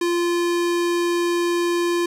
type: tone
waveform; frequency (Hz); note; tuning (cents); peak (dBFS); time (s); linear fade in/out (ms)
square; 346.4; F4; -14; -19; 0.01-2.06; 5
effects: low-pass 11000 Hz 12 dB/octave + 8-bit